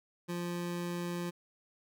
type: tone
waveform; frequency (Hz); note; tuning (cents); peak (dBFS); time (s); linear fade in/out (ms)
25% pulse; 174.3; F3; -3; -31; 0.28-1.31; 20
effects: none